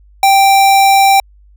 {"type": "tone", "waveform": "square", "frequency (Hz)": 784, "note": "G5", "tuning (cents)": 0, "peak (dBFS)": -6, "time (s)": [0.23, 1.2], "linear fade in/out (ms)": 2, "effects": ["added 50 Hz sine -41 dBFS peak until 1.56 s"]}